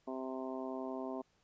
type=harmonic tone; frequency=130.81 Hz; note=C3; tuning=in tune; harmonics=2 / 3 / 4 / 5 / 6 / 7 / 8; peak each=-42 / -44 / -50 / -44 / -53 / -50 / -51 dBFS; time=0.07-1.22 s; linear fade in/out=10 ms; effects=pink hiss -74 dBFS RMS until 1.43 s + resampled to 16000 Hz